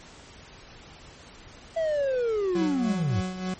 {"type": "linear sweep", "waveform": "triangle", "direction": "down", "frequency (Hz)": [667, 87.31], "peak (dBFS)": -21, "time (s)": [1.76, 3.21], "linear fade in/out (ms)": 10}
{"type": "tone with tremolo", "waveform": "40% pulse", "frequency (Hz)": 185, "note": "F#3", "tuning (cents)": 0, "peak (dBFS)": -26, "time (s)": [2.55, 3.54], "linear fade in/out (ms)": 2, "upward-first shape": "sine", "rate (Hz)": 3.4, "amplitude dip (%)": 60}
{"effects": ["pink hiss -48 dBFS RMS until 3.59 s", "MP3 32 kbps"]}